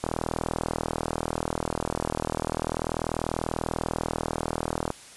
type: click train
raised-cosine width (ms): 1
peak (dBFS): -12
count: 197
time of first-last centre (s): 0.04-4.904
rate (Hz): 40.3
effects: white hiss -47 dBFS RMS until 5.16 s + resampled to 24000 Hz